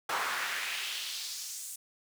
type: noise with high-pass filter sweep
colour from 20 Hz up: brown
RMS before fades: -36 dBFS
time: 0.09-1.76 s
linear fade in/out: 5 ms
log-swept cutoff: 1000 to 8700 Hz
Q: 1.8
effects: none